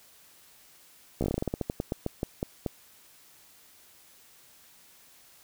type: slowing click train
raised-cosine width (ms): 2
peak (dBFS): -15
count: 19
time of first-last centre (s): 1.21-2.662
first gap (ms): 14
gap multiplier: 1.18
effects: white hiss -57 dBFS RMS until 5.43 s